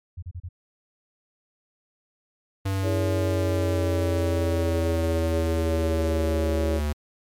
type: tone bursts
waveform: sine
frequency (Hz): 87.9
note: F2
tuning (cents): +12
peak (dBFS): -31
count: 4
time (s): 0.17-0.489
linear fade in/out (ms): 10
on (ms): 55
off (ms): 33
type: exponential sweep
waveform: square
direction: down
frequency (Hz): 97.3 to 74.1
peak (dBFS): -24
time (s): 2.65-6.93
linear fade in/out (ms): 10
type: chord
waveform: sine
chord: C# minor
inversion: first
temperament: equal with one note detuned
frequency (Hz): 329.6 / 415.3 / 566.3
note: E4 / G#4 / C#5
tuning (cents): 0 / 0 / +37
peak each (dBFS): -29 / -31 / -28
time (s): 2.82-6.81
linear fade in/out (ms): 50
effects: MP3 96 kbps